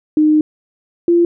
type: tone pair in turn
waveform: sine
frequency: 306.2 / 343.6 Hz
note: D#4 / F4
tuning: -28 / -28 cents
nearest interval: major second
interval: 200 cents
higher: second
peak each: -8 dBFS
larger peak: neither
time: 0.17-0.41 / 1.08-1.25 s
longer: first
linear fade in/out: 2 ms
effects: none